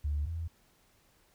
sine tone pair in turn, 73.42 / 82.72 Hz, D2 / E2, 0 / +7 cents, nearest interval major second, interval 207 cents, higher second, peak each -28 / -33 dBFS, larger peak first, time 0.04-0.26 / 0.26-0.48 s, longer neither, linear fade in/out 10 ms, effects tanh soft clip ceiling -24 dBFS + pink hiss -67 dBFS RMS until 1.34 s

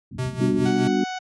white low-pass noise, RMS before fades -34 dBFS, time 0.11-0.69 s, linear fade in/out 5 ms, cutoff 250 Hz, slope 48 dB/octave
square tone with tremolo, 127.8 Hz, C3, 40 cents flat, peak -23 dBFS, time 0.18-0.88 s, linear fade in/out 10 ms, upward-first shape sine, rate 4.8 Hz, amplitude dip 70%
sine chord, G major seventh, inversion none, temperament just, 196 / 245 / 294 / 367.5 Hz, G3 / B3 / D4 / F#4, 0 / -14 / +2 / -12 cents, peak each -24 dBFS, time 0.4-1.04 s, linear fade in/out 5 ms
harmonic tone, 742 Hz, F#5, 5 cents sharp, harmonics 1 / 2 / 3 / 4 / 5 / 6 / 7 / 8 / 9, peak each -29 / -35 / -39 / -41 / -43 / -45 / -46 / -47 / -48 dBFS, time 0.65-1.19 s, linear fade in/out 10 ms
effects high-pass 80 Hz 12 dB/octave + resampled to 24000 Hz

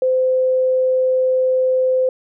sine tone, 515 Hz, C5, 28 cents flat, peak -13 dBFS, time 0.02-2.09 s, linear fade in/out 2 ms, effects none

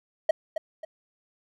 triangle tone with echo, 634 Hz, D#5, 32 cents sharp, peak -14 dBFS, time 0.29-0.31 s, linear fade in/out 5 ms, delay 270 ms, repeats 2, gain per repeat -9 dB, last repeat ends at 0.85 s, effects none

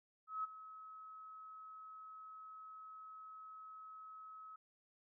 sine tone with ADSR envelope, 1284 Hz, E6, 46 cents flat, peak -36 dBFS, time 0.27-4.56 s, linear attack 170 ms, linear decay 17 ms, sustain -15 dB, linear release 5 ms, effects none

